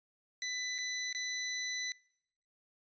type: tone with dropouts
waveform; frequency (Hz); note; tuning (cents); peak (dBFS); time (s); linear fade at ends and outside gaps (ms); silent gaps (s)
15% pulse; 1996; B6; +18; -29; 0.42-1.92; 1; 0.782-0.786 / 1.128-1.148
effects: noise-tail reverb RT60 0.7 s tail -23 dB re dry + resampled to 16000 Hz